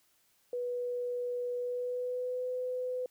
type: tone with pitch glide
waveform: sine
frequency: 490 to 503.5 Hz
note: B4 to B4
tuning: -14 to +33 cents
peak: -32 dBFS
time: 0.53-3.06 s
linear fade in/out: 2 ms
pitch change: +47 cents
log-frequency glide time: 1.57-2.49 s
effects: white hiss -70 dBFS RMS until 3.1 s